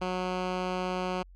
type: tone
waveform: 10% pulse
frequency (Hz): 183.1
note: F#3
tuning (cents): -18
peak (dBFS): -21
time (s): 0.01-1.23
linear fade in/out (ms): 10
effects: added 45 Hz sine -49 dBFS peak until 1.35 s + low-pass 4000 Hz 12 dB/octave